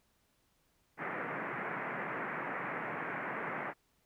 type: band-pass noise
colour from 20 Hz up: white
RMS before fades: -39 dBFS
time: 0.97-3.74 s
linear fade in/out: 50 ms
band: 130 to 2100 Hz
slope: 48 dB/octave
effects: pink hiss -74 dBFS RMS until 4.05 s